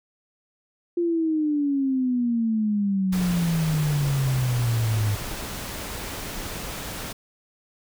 sine exponential sweep, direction down, 349.2 to 102.7 Hz, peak -20 dBFS, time 0.97-5.15 s, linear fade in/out 5 ms
pink noise, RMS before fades -33 dBFS, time 3.12-7.13 s, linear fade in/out 10 ms
effects none

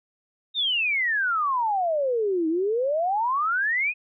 sine exponential two-way sweep, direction down then up, 3752 to 311.5 to 2559 Hz, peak -21 dBFS, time 0.54-3.94 s, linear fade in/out 50 ms, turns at 2.48 s, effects none

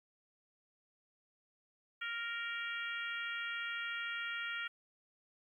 harmonic tone, 466.2 Hz, A#4, in tune, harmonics 3 / 4 / 5 / 6 / 7, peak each -41 / -43 / -45 / -47 / -48 dBFS, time 2.01-4.68 s, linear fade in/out 10 ms, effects 12-bit

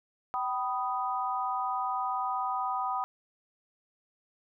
sine chord, G augmented, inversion none, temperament equal with one note detuned, 767.9 / 987.8 / 1244.5 Hz, G5 / B5 / D#6, -36 / 0 / 0 cents, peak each -33 dBFS, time 0.34-3.04 s, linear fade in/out 0 ms, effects none

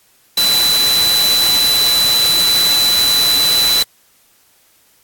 sine tone in noise, 3989 Hz, B7, 17 cents sharp, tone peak -11 dBFS, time 0.37-3.83 s, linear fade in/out 5 ms, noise white, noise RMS -18 dBFS, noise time 0.37-3.83 s, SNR +4 dB, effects white hiss -53 dBFS RMS until 5.03 s + AAC 64 kbps

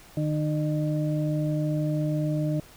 harmonic tone, 152.2 Hz, D#3, 38 cents flat, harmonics 1 / 2 / 4, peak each -25 / -29 / -33 dBFS, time 0.17-2.6 s, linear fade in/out 2 ms, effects pink hiss -51 dBFS RMS until 2.76 s

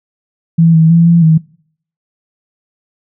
sine tone with pitch steps, 165.5 / 161 / 167.8 / 169.5 / 159.6 Hz, E3 / E3 / E3 / E3 / D#3, +7 / -41 / +31 / +49 / +44 cents, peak -4 dBFS, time 0.58-1.38 s, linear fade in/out 10 ms, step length 160 ms, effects noise-tail reverb RT60 0.6 s tail -23 dB re dry

